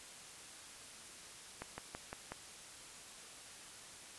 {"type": "slowing click train", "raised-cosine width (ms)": 0.5, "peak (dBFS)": -27, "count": 5, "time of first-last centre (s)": [1.62, 2.32], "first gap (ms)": 160, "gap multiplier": 1.06, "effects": ["white hiss -53 dBFS RMS until 4.18 s", "resampled to 24000 Hz"]}